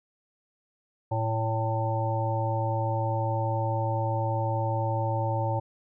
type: harmonic tone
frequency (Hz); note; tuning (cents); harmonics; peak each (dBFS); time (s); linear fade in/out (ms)
111.9; A2; +30; 1 / 3 / 5 / 7 / 8; -27 / -37 / -32 / -34 / -32; 1.11-5.6; 10
effects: none